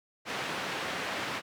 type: band-pass noise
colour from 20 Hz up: white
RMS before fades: -35 dBFS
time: 0.25-1.42 s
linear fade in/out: 50 ms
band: 140 to 2400 Hz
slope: 12 dB/octave
effects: none